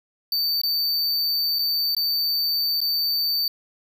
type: tone with dropouts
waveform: square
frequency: 4578 Hz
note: D8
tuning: 45 cents flat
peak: -21 dBFS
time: 0.32-3.48 s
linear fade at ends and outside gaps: 2 ms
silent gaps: 0.616-0.634 / 1.587-1.591 / 1.95-1.966 / 2.805-2.814 s
effects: 9-bit